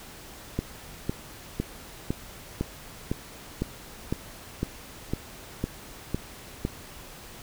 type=click train; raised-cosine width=3 ms; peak=-13 dBFS; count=13; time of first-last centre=0.59-6.651 s; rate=1.98 Hz; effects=pink hiss -45 dBFS RMS until 7.42 s